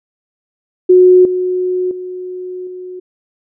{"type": "tone with level steps", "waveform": "sine", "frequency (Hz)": 365.4, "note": "F#4", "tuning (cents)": -22, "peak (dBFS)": [-3, -13, -22, -25], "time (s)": [0.89, 3], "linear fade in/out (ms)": 10, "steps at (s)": [1.25, 1.91, 2.67], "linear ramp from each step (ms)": 2, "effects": []}